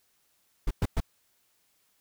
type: noise bursts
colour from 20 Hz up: brown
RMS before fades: -25 dBFS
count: 3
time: 0.67-1.004 s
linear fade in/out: 5 ms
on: 38 ms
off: 110 ms
effects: white hiss -70 dBFS RMS until 2 s